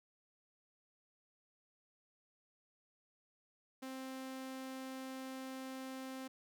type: tone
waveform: sawtooth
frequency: 262.8 Hz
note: C4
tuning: 8 cents sharp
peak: -40 dBFS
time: 3.82-6.28 s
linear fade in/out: 10 ms
effects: none